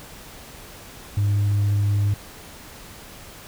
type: tone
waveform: sine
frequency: 101.9 Hz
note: G#2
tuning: 32 cents flat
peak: -15 dBFS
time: 1.17-2.14 s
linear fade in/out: 5 ms
effects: tanh soft clip ceiling -16 dBFS + pink hiss -42 dBFS RMS until 3.47 s